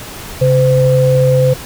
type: tone pair together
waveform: sine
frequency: 135.4 / 511.2 Hz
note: C#3 / C5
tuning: -40 / -40 cents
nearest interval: octave + major seventh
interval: 2300 cents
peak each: -10 dBFS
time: 0.41-1.54 s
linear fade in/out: 10 ms
effects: pink hiss -29 dBFS RMS until 1.65 s